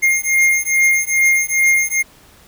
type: beating tone pair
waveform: square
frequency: 2125 / 2127.4 Hz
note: C7 / C7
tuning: +26 / +28 cents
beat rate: 2.4 Hz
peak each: -16 dBFS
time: 0.02-2.03 s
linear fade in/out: 20 ms
effects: pink hiss -47 dBFS RMS until 2.47 s

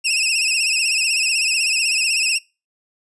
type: tone with vibrato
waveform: 20% pulse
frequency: 2637 Hz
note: E7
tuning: in tune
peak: -11 dBFS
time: 0.04-2.39 s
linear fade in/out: 20 ms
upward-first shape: triangle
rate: 16 Hz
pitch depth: 110 cents each way
effects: noise-tail reverb RT60 0.3 s tail -25 dB re dry + resampled to 24000 Hz

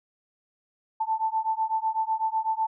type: beating tone pair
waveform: sine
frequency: 880 / 888 Hz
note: A5 / A5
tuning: 0 / +16 cents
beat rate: 8 Hz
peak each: -27 dBFS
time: 1-2.67 s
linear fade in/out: 10 ms
effects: none

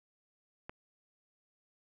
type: click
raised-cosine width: 0.5 ms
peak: -27 dBFS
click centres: 0.695 s
effects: none

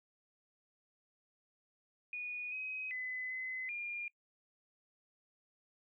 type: tone with pitch steps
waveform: sine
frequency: 2461 / 2528 / 2016 / 2034 / 2409 Hz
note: D#7 / D#7 / B6 / C7 / D7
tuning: -20 / +27 / +35 / -50 / +43 cents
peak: -38 dBFS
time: 2.13-4.08 s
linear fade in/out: 2 ms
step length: 390 ms
effects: noise-tail reverb RT60 0.1 s tail -24 dB re dry

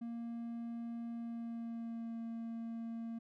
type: tone with pitch glide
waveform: triangle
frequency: 233.1 to 229.2 Hz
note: A#3 to A#3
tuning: 0 to -29 cents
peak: -38 dBFS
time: 0.01-3.19 s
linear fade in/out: 10 ms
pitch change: -29 cents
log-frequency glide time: 1.13-2.17 s
effects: none

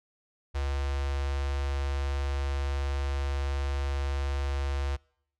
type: tone with notch filter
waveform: square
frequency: 69.3 Hz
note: C#2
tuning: in tune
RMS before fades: -30 dBFS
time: 0.54-4.97 s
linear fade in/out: 20 ms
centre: 220 Hz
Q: 0.68
effects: noise-tail reverb RT60 0.7 s tail -25 dB re dry + low-pass 6000 Hz 12 dB/octave

